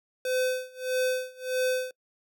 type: tone with tremolo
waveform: square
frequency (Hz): 510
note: C5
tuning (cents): -44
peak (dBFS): -24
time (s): 0.25-1.91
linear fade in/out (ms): 2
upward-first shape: sine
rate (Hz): 1.6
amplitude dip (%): 95
effects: noise-tail reverb RT60 0.1 s tail -23 dB re dry